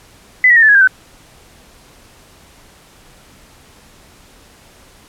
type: tone with pitch steps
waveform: sine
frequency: 2007 / 1916.4 / 1829.8 / 1747.2 / 1668.3 / 1593 / 1521 Hz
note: B6 / A#6 / A#6 / A6 / G#6 / G6 / F#6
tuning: +27 / +47 / -33 / -13 / +7 / +27 / +47 cents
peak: -5 dBFS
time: 0.44-0.874 s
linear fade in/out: 2 ms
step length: 62 ms
effects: pink hiss -45 dBFS RMS until 5.08 s + low-pass 12000 Hz 12 dB/octave